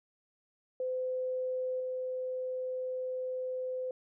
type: tone with level steps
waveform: sine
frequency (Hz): 511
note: C5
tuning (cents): -41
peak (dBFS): -31 / -33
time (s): 0.8-3.91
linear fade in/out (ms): 2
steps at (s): 1.8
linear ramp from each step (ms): 2
effects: none